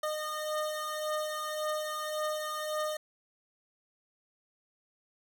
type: beating tone pair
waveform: 25% pulse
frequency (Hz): 611 / 612.8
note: D#5 / D#5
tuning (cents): -32 / -27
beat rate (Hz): 1.8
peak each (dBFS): -34 / -30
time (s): 0.03-2.97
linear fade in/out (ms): 5
effects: none